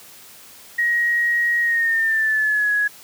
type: tone with pitch glide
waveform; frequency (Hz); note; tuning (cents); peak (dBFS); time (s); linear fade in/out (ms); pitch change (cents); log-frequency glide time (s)
sine; 1891 to 1675; A#6 to G#6; +24 to +14; -16; 0.78-2.88; 10; -210; 1.6-2.72
effects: white hiss -44 dBFS RMS until 3.03 s + high-pass 80 Hz 12 dB/octave